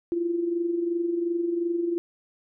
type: tone with amplitude modulation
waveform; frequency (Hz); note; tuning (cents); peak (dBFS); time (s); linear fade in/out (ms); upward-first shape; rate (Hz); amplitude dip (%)
sine; 342.6; F4; -33; -21; 0.12-1.98; 0; sine; 22.8; 55
effects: none